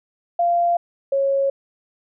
sine tone pair in turn, 692 / 549.2 Hz, F5 / C#5, -16 / -16 cents, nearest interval major third, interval 400 cents, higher first, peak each -15 / -16 dBFS, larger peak first, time 0.39-0.77 / 1.12-1.5 s, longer neither, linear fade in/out 5 ms, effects none

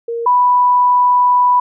sine tone pair in turn, 466 / 987.4 Hz, A#4 / B5, -1 / -1 cents, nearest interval octave + minor second, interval 1300 cents, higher second, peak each -18 / -8 dBFS, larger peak second, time 0.08-0.26 / 0.26-1.6 s, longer second, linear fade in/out 5 ms, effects none

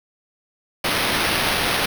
blue noise with sample-and-hold, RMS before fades -21 dBFS, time 0.84-1.86 s, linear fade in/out 5 ms, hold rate 7350 Hz, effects none

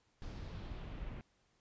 brown noise with low-pass filter sweep, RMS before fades -45 dBFS, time 0.22-1.21 s, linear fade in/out 0 ms, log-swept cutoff 5700 to 2400 Hz, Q 1.5, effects pink hiss -75 dBFS RMS until 1.6 s + resampled to 16000 Hz

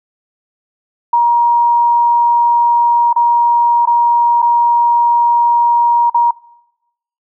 sine tone with dropouts, 947 Hz, A#5, 27 cents sharp, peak -7 dBFS, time 1.13-6.31 s, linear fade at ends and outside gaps 5 ms, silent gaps 3.13-3.161 / 3.856-3.872 / 4.42-4.425 / 6.099-6.144 s, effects noise-tail reverb RT60 0.9 s tail -22 dB re dry

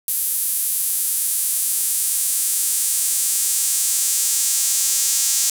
sawtooth tone with high-pass filter sweep, 271.1 Hz, C#4, 38 cents flat, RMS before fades -20 dBFS, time 0.08-5.5 s, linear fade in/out 2 ms, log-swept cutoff 11000 to 7000 Hz, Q 1.8, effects 7-bit

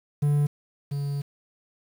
triangle tone pair in turn, 145.8 / 141.98 Hz, D3 / C#3, -12 / +42 cents, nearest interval unison, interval 46 cents, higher first, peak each -17 / -24 dBFS, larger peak first, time 0.22-0.47 / 0.91-1.22 s, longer second, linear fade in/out 10 ms, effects 8-bit

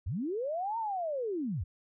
sine linear two-way sweep, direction up then down, 65.1 to 932.3 to 65.1 Hz, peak -31 dBFS, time 0.06-1.64 s, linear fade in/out 10 ms, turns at 0.78 s, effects none

